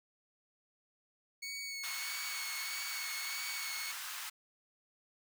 20% pulse tone with vibrato, 2217 Hz, C#7, in tune, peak -35 dBFS, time 1.42-3.92 s, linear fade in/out 10 ms, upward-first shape sine, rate 1.6 Hz, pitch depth 23 cents each way
pink high-pass noise, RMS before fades -43 dBFS, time 1.83-4.3 s, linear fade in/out 10 ms, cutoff 1100 Hz, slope 24 dB/octave
effects none

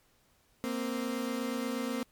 30% pulse tone pair together, 232.5 / 260.8 Hz, A#3 / C4, -4 / -5 cents, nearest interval major second, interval 199 cents, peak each -32 / -32 dBFS, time 0.64-2.03 s, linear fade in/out 0 ms, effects pink hiss -68 dBFS RMS until 2.11 s + MP3 96 kbps

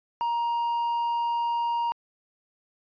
triangle tone, 940 Hz, A#5, 14 cents sharp, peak -22 dBFS, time 0.21-1.92 s, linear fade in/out 0 ms, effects resampled to 11025 Hz

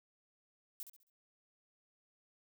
violet noise with echo, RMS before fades -44 dBFS, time 0.8-0.83 s, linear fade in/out 0 ms, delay 67 ms, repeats 4, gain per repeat -9 dB, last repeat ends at 1.098 s, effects none

